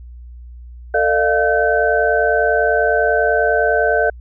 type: tone cluster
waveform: sine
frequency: 447.6 / 606 / 696 / 1531 Hz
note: A4 / D#5 / F5 / G6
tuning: +30 / -46 / -6 / -41 cents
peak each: -18 dBFS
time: 0.94-4.1 s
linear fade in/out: 5 ms
effects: added 60 Hz sine -33 dBFS peak until 4.2 s